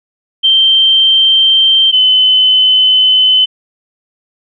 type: tone pair in turn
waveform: sine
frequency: 3136 / 3036 Hz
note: G7 / F#7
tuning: 0 / +44 cents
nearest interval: minor second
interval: 56 cents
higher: first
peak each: -5 dBFS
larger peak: neither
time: 0.43-1.92 / 1.92-3.46 s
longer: second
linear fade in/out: 20 ms
effects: none